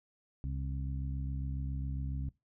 harmonic tone, 67.3 Hz, C2, 49 cents sharp, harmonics 1 / 2 / 3 / 4, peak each -36 / -38 / -50 / -48 dBFS, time 0.44-2.29 s, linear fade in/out 0 ms, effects noise-tail reverb RT60 0.2 s tail -20 dB re dry

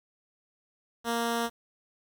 10% pulse tone, 233.1 Hz, A#3, in tune, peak -19 dBFS, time 1.04-1.5 s, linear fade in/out 50 ms, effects 9-bit

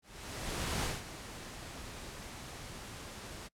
pink noise with ADSR envelope, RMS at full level -34 dBFS, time 0.02-3.49 s, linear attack 810 ms, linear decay 190 ms, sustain -12 dB, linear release 28 ms, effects noise-tail reverb RT60 0.1 s tail -25 dB re dry + low-pass 10000 Hz 12 dB/octave

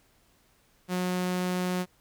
sawtooth tone, 181.4 Hz, F#3, 34 cents flat, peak -23 dBFS, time 0.88-1.86 s, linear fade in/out 50 ms, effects pink hiss -65 dBFS RMS until 2 s

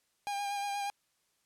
45% pulse tone with vibrato, 807 Hz, G#5, 50 cents flat, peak -33 dBFS, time 0.27-0.9 s, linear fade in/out 0 ms, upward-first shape sine, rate 8.4 Hz, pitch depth 21 cents each way, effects white hiss -75 dBFS RMS until 1.45 s + low-pass 11000 Hz 12 dB/octave

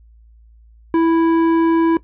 sine tone with tanh clipping, 329.6 Hz, E4, in tune, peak -13 dBFS, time 0.94-1.97 s, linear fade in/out 2 ms, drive 11 dB, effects noise-tail reverb RT60 0.1 s tail -17 dB re dry + added 56 Hz sine -44 dBFS peak until 2.03 s

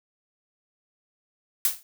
blue noise with exponential decay, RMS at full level -18 dBFS, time 1.65-1.83 s, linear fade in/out 1 ms, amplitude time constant 38 ms, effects none

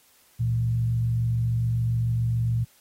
sine tone with frequency modulation, 116.4 Hz, A#2, 2 cents flat, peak -21 dBFS, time 0.39-2.65 s, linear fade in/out 20 ms, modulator 47 Hz, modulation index 0.44, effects white hiss -59 dBFS RMS until 2.8 s + AAC 48 kbps

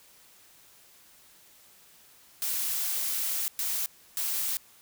blue noise bursts at uneven times, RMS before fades -30 dBFS, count 3, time 2.42-3.48 / 3.59-3.86 / 4.17-4.57 s, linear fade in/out 0 ms, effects white hiss -57 dBFS RMS until 4.81 s

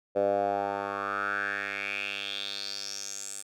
10% pulse tone with band-pass filter sweep, 99.9 Hz, G2, 33 cents sharp, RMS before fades -32 dBFS, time 0.15-3.43 s, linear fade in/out 20 ms, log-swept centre 550 to 8400 Hz, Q 4.9, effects none

